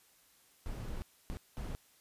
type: noise bursts at uneven times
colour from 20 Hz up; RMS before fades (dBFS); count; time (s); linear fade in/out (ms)
brown; -40; 3; 0.66-1.02 / 1.3-1.37 / 1.57-1.75; 0
effects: white hiss -66 dBFS RMS until 2 s + resampled to 32000 Hz